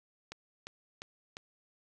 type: click train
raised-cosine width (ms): 0.2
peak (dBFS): -25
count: 4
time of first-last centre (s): 0.32-1.369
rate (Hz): 2.86
effects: none